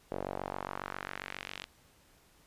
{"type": "tone with band-pass filter sweep", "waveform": "sawtooth", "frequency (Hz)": 47.36, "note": "F#1", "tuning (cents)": 41, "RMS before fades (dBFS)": -41, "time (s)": [0.11, 1.65], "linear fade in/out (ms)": 10, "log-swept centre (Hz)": [530, 3200], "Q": 1.7, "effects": ["pink hiss -64 dBFS RMS until 2.46 s", "resampled to 32000 Hz"]}